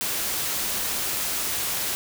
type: noise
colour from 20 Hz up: white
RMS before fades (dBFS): -27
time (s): 0.01-1.95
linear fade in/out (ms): 0
effects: none